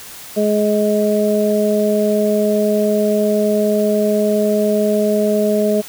harmonic tone, 210 Hz, G#3, 19 cents sharp, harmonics 1 / 2 / 3, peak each -17 / -17 / -17 dBFS, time 0.36-5.82 s, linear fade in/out 20 ms, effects white hiss -35 dBFS RMS until 5.88 s

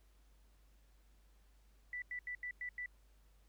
sine tone bursts at uneven times, 1975.5 Hz, B6, in tune, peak -40 dBFS, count 6, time 1.93-2.02 / 2.11-2.19 / 2.27-2.35 / 2.43-2.51 / 2.61-2.69 / 2.78-2.86 s, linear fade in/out 2 ms, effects added 50 Hz sine -64 dBFS peak until 3.48 s + pink hiss -75 dBFS RMS until 3.48 s

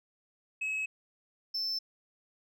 sine tone pair in turn, 2569 / 5301 Hz, E7 / E8, -45 / +9 cents, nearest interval octave + minor second, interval 1254 cents, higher second, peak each -28 / -28 dBFS, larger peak neither, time 0.61-0.86 / 1.54-1.79 s, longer neither, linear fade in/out 10 ms, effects tanh soft clip ceiling -30 dBFS

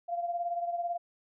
sine beating tone pair, 691 / 709 Hz, F5 / F5, -19 / +26 cents, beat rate 18 Hz, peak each -31 / -38 dBFS, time 0.08-0.98 s, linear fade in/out 20 ms, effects none

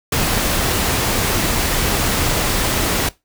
pink noise, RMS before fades -18 dBFS, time 0.12-3.09 s, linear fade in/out 5 ms, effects noise-tail reverb RT60 0.2 s tail -19 dB re dry

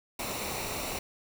pink noise with comb filter, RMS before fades -35 dBFS, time 0.19-0.99 s, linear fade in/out 5 ms, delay 0.61 ms, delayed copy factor -0.55, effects none

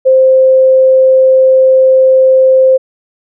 sine tone, 523.3 Hz, C5, in tune, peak -3 dBFS, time 0.05-2.78 s, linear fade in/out 20 ms, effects none

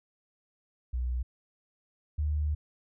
sine tone pair in turn, 61.74 / 75.1 Hz, B1 / D2, 0 / +39 cents, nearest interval minor third, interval 339 cents, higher second, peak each -28 / -26 dBFS, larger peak second, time 0.93-1.23 / 2.18-2.55 s, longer second, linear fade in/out 10 ms, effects none

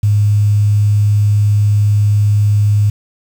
sine tone with quantisation, 103.83 Hz, G#2, in tune, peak -8 dBFS, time 0.03-2.9 s, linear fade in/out 5 ms, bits 6, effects none

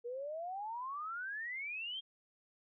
sine exponential sweep, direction up, 466.2 to 3250 Hz, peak -39 dBFS, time 0.04-2.01 s, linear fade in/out 20 ms, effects none

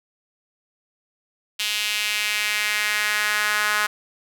sawtooth tone with high-pass filter sweep, 210 Hz, G#3, 19 cents sharp, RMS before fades -23 dBFS, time 1.59-3.87 s, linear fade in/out 10 ms, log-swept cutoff 3000 to 1400 Hz, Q 2.3, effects none

